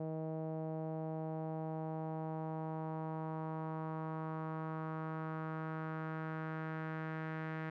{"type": "tone with low-pass filter sweep", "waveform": "sawtooth", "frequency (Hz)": 158.7, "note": "D#3", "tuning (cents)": 35, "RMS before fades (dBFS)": -41, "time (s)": [0, 7.7], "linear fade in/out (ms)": 5, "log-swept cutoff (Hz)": [610, 1800], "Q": 2.5, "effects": []}